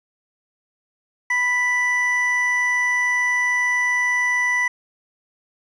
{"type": "tone pair together", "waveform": "triangle", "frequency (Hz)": [986.8, 1975.5], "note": ["B5", "B6"], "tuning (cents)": [-2, 0], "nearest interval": "octave", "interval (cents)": 1202, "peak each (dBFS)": [-25, -16], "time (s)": [1.3, 4.68], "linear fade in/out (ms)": 5, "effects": ["resampled to 22050 Hz", "9-bit"]}